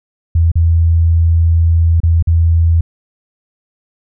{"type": "tone with dropouts", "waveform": "sine", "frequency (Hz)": 83, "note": "E2", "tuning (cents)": 12, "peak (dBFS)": -7, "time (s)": [0.35, 2.81], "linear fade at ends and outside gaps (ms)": 5, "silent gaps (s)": [[0.517, 0.555], [2.003, 2.033], [2.226, 2.272]], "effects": []}